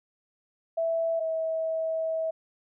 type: tone pair in turn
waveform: sine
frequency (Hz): 659.3 / 645.7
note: E5 / E5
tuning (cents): 0 / -36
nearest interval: unison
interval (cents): 36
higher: first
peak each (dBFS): -24 / -26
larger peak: first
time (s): 0.77-1.2 / 1.2-2.31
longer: second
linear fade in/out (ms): 10
effects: none